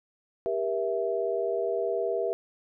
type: chord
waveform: sine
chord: E diminished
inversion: first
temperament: just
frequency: 395.6 / 474.7 / 659.3 Hz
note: G4 / Bb4 / E5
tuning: +16 / +31 / 0 cents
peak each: -30 dBFS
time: 0.46-2.33 s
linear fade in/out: 0 ms
effects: none